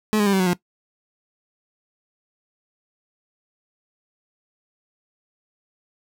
30% pulse tone with pitch steps, 214.5 / 206.5 / 198.75 / 191.32 / 184.16 / 177.27 Hz, A3 / G#3 / G3 / G3 / F#3 / F3, -44 / -10 / +24 / -42 / -8 / +26 cents, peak -14 dBFS, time 0.13-0.532 s, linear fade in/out 0 ms, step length 67 ms, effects noise-tail reverb RT60 0.1 s tail -18 dB re dry

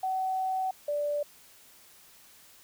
sine tone pair in turn, 755 / 585.2 Hz, F#5 / D5, +35 / -6 cents, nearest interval major third, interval 441 cents, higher first, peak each -27 dBFS, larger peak neither, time 0.03-0.71 / 0.88-1.23 s, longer first, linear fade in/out 5 ms, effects white hiss -56 dBFS RMS until 2.63 s

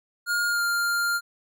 square tone with pitch glide, 1422 to 1400 Hz, F6 to F6, +31 to +4 cents, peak -23 dBFS, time 0.26-1.21 s, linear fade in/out 50 ms, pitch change -27 cents, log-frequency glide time 0.49-0.62 s, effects none

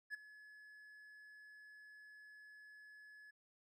triangle tone with ADSR envelope, 1704 Hz, G#6, 44 cents sharp, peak -38 dBFS, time 0.1-3.31 s, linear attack 41 ms, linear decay 12 ms, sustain -17 dB, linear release 9 ms, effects none

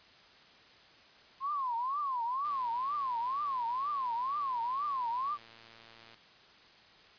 sine tone with vibrato, 1046.5 Hz, C6, in tune, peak -31 dBFS, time 1.4-5.38 s, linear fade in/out 50 ms, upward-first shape triangle, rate 2.1 Hz, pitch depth 250 cents each way
click train, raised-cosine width 0.2 ms, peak -37 dBFS, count 422, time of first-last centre 2.45-6.143 s, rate 114 Hz
effects white hiss -58 dBFS RMS until 7.18 s + resampled to 11025 Hz

